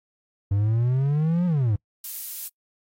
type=exponential two-way sweep; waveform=triangle; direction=up then down; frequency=97.3 to 181.6 to 97.3 Hz; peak=-17 dBFS; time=0.51-1.76 s; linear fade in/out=5 ms; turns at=1.46 s
type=noise; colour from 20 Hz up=violet; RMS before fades=-32 dBFS; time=2.04-2.48 s; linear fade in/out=2 ms
effects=noise-tail reverb RT60 0.1 s tail -26 dB re dry + AAC 48 kbps